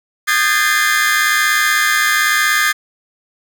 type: tone cluster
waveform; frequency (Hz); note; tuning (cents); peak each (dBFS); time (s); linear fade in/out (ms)
40% pulse; 1225 / 1574 / 1655 / 1771 / 2073; D#6 / G6 / G#6 / A6 / C7; -27 / +7 / -6 / +11 / -17; -18; 0.27-2.73; 20
effects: none